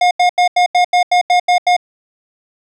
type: tone bursts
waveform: square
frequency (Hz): 716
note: F5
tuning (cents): +43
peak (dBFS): -9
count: 10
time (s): 0.01-1.766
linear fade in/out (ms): 5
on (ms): 100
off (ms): 84
effects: low-pass 5000 Hz 12 dB/octave